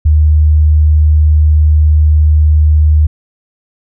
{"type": "tone", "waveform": "sine", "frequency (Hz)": 76.4, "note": "D#2", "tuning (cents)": -31, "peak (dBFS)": -4, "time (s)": [0.05, 3.07], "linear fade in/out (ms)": 10, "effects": []}